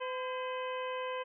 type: harmonic tone with a mistuned harmonic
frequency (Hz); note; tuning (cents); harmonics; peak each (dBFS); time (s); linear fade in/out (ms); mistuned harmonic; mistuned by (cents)
510; C5; -44; 1 / 2 / 3 / 4 / 5 / 6; -37 / -39 / -47 / -49 / -47 / -49; 0-1.24; 20; 3; +73
effects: none